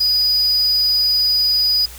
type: tone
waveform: triangle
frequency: 4940 Hz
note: D#8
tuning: 13 cents flat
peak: -12 dBFS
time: 0-1.86 s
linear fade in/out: 10 ms
effects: added 60 Hz sine -37 dBFS peak until 1.98 s + white hiss -38 dBFS RMS until 1.98 s